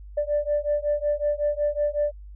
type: beating tone pair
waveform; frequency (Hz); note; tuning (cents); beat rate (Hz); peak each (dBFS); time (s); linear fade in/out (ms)
sine; 586 / 591.4; D5 / D5; -4 / +12; 5.4; -24; 0.17-2.12; 10
effects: tanh soft clip ceiling -15 dBFS + added 50 Hz sine -39 dBFS peak until 2.35 s